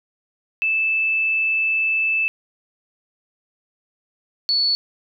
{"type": "tone pair in turn", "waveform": "sine", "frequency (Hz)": [2631, 4432], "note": ["E7", "C#8"], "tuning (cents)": [-4, -1], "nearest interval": "major sixth", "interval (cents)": 903, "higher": "second", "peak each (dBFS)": [-17, -16], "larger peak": "second", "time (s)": [[0.62, 2.28], [4.49, 4.75]], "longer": "first", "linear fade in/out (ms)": 0, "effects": []}